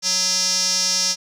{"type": "tone with band-pass filter", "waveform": "square", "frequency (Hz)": 185, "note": "F#3", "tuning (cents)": 0, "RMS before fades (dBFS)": -20, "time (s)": [0.02, 1.16], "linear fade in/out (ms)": 50, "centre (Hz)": 5500, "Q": 6.8, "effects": []}